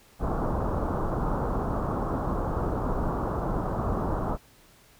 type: low-pass noise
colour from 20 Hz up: pink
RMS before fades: -28 dBFS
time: 0.19-4.38 s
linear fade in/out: 50 ms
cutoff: 1300 Hz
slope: 48 dB/octave
effects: pink hiss -57 dBFS RMS until 4.99 s